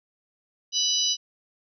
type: harmonic tone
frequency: 987.8 Hz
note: B5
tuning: in tune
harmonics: 3 / 4 / 5 / 6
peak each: -27 / -27 / -27 / -27 dBFS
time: 0.72-1.17 s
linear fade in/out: 50 ms
effects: none